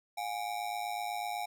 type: ring-modulated tone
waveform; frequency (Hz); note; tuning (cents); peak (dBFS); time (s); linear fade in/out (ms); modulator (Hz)
square; 768; G5; -36; -32; 0.17-1.46; 10; 54
effects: none